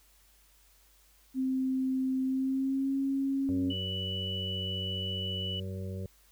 sine tone with pitch glide, 261.6 to 272.2 Hz, C4 to C#4, 0 to -31 cents, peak -27 dBFS, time 1.34-3.74 s, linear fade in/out 50 ms, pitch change +69 cents, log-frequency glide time 2.23-2.95 s
harmonic tone, 94.7 Hz, F#2, 41 cents sharp, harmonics 1 / 2 / 4 / 5 / 6, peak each -36 / -41 / -46 / -47 / -49 dBFS, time 3.49-6.06 s, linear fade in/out 0 ms
sine tone, 2960 Hz, F#7, in tune, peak -34 dBFS, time 3.7-5.6 s, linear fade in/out 5 ms
effects added 50 Hz sine -64 dBFS peak until 6.31 s + white hiss -64 dBFS RMS until 6.31 s

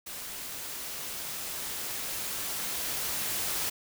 white noise with level ramp, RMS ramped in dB -40 to -31 dBFS, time 0.06-3.7 s, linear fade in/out 10 ms, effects none

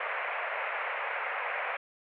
white band-pass noise, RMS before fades -34 dBFS, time 0-1.77 s, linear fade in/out 5 ms, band 490 to 2400 Hz, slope 48 dB/octave, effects none

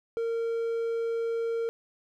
triangle tone, 460 Hz, A#4, 23 cents flat, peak -25 dBFS, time 0.17-1.69 s, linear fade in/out 0 ms, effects none

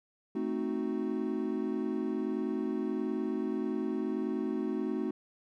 triangle chord, A diminished seventh, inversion none, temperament equal, 220 / 261.6 / 311.1 / 370 Hz, A3 / C4 / Eb4 / Gb4, 0 / 0 / 0 / 0 cents, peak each -34 dBFS, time 0.35-5.11 s, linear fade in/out 5 ms, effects none

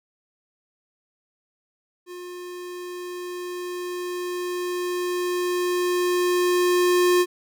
square tone with level ramp, 357.1 Hz, F4, 39 cents sharp, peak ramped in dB -36 to -16 dBFS, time 2.06-7.26 s, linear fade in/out 50 ms, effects none

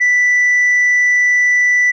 sine tone, 1975.5 Hz, B6, in tune, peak -7 dBFS, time 0-1.92 s, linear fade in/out 20 ms, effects tanh soft clip ceiling -8 dBFS

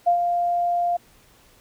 sine tone with ADSR envelope, 698.5 Hz, F5, in tune, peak -13 dBFS, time 0.06-0.97 s, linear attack 18 ms, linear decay 94 ms, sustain -6 dB, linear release 9 ms, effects pink hiss -55 dBFS RMS until 1.6 s

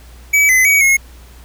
square tone with pitch steps, 2285 / 2034 / 2261 / 2166 Hz, D7 / C7 / C#7 / C#7, -48 / -50 / +34 / -41 cents, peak -9 dBFS, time 0.33-0.97 s, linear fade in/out 10 ms, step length 160 ms, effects added 60 Hz sine -37 dBFS peak until 1.44 s + pink hiss -45 dBFS RMS until 1.44 s

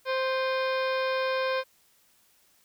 harmonic tone with a mistuned harmonic, 523.3 Hz, C5, in tune, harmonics 1 / 2 / 3 / 4 / 5 / 6 / 7 / 8 / 9 / 10, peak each -27 / -32 / -34 / -42 / -38 / -44 / -43 / -44 / -49 / -47 dBFS, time 0.05-1.64 s, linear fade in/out 50 ms, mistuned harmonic 5, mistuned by -110 cents, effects white hiss -64 dBFS RMS until 2.64 s

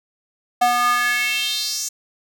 square tone with high-pass filter sweep, 243.2 Hz, B3, 26 cents flat, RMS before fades -20 dBFS, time 0.61-1.89 s, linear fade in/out 10 ms, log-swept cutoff 750 to 6700 Hz, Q 4, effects none

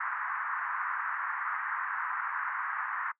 pink band-pass noise, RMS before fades -34 dBFS, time 0-3.12 s, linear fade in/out 10 ms, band 1000 to 1800 Hz, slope 48 dB/octave, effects noise-tail reverb RT60 0.1 s tail -21 dB re dry

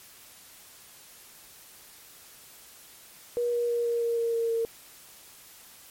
sine tone with pitch steps, 480.2 / 476.9 / 473.6 / 470.3 / 467.1 / 463.8 / 460.6 / 457.5 Hz, B4 / A#4 / A#4 / A#4 / A#4 / A#4 / A#4 / A#4, -49 / +39 / +27 / +15 / +3 / -9 / -21 / -32 cents, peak -24 dBFS, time 3.37-4.65 s, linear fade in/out 0 ms, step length 160 ms, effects white hiss -51 dBFS RMS until 5.9 s + MP3 64 kbps

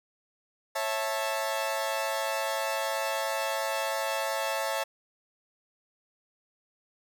sawtooth chord, A major, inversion first, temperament equal with one note detuned, 548.9 / 659.3 / 880 Hz, C#5 / E5 / A5, -17 / 0 / 0 cents, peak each -29 dBFS, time 0.75-4.84 s, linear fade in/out 10 ms, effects none

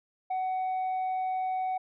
sine tone, 748 Hz, F#5, 19 cents sharp, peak -25 dBFS, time 0.3-1.78 s, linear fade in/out 10 ms, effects tanh soft clip ceiling -27 dBFS

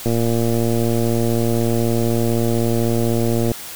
click train, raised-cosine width 2 ms, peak -7 dBFS, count 402, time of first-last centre 0.06-3.517 s, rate 116 Hz, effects white hiss -33 dBFS RMS until 3.75 s

